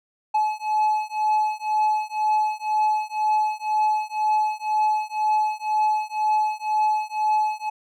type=beating tone pair; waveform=triangle; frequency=855 / 857 Hz; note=A5 / A5; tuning=-50 / -46 cents; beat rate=2 Hz; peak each=-21 dBFS; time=0.34-7.7 s; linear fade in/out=10 ms; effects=none